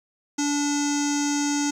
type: tone with low-pass filter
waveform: square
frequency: 289.3 Hz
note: D4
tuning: 26 cents flat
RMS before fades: -24 dBFS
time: 0.38-1.71 s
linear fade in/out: 10 ms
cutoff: 6600 Hz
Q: 8.5
effects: 9-bit